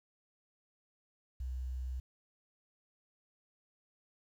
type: tone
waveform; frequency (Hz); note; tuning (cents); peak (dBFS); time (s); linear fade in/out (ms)
sine; 63.8; C2; -43; -35; 1.4-2; 5
effects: tanh soft clip ceiling -32 dBFS + 11-bit